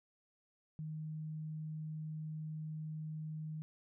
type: tone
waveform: sine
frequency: 155.56 Hz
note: D#3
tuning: in tune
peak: -40 dBFS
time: 0.79-3.62 s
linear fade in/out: 0 ms
effects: none